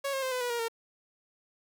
sawtooth tone with pitch steps, 554.4 / 537.1 / 520.3 / 504 / 488.2 / 473 / 458.2 Hz, C#5 / C5 / C5 / B4 / B4 / A#4 / A#4, 0 / +45 / -10 / +35 / -20 / +25 / -30 cents, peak -26 dBFS, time 0.04-0.684 s, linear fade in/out 10 ms, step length 92 ms, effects none

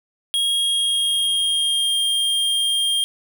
square tone with pitch glide, 3277 to 3211 Hz, G#7 to G7, -24 to +41 cents, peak -18 dBFS, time 0.34-3.04 s, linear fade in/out 0 ms, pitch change -35 cents, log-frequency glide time 0.49-1.97 s, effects none

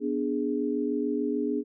sine chord, G# diminished, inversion first, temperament equal, 246.9 / 293.7 / 415.3 Hz, B3 / D4 / G#4, 0 / 0 / 0 cents, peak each -30 / -29 / -30 dBFS, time 0-1.64 s, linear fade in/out 50 ms, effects none

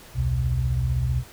sine tone cluster, 63.8 / 79.3 / 125.3 Hz, C2 / D#2 / B2, -43 / +33 / +25 cents, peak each -25 / -29 / -23 dBFS, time 0.14-1.24 s, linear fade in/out 50 ms, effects pink hiss -47 dBFS RMS until 1.32 s

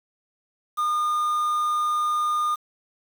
triangle tone with quantisation, 1216 Hz, D#6, 40 cents flat, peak -19 dBFS, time 0.77-2.56 s, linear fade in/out 20 ms, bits 7, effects none

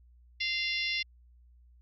harmonic tone with a mistuned harmonic, 694 Hz, F5, 11 cents flat, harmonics 3 / 4 / 5 / 6 / 7 / 8, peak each -33 / -35 / -37 / -39 / -40 / -41 dBFS, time 0.4-1.03 s, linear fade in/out 10 ms, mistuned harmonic 8, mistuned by -36 cents, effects added 60 Hz sine -56 dBFS peak until 1.81 s

